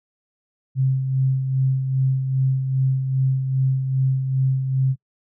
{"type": "tone with tremolo", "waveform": "sine", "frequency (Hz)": 132.4, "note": "C3", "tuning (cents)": 21, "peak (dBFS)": -15, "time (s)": [0.75, 4.96], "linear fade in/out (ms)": 50, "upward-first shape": "sine", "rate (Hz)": 2.5, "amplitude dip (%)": 50, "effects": ["noise-tail reverb RT60 0.1 s tail -26 dB re dry"]}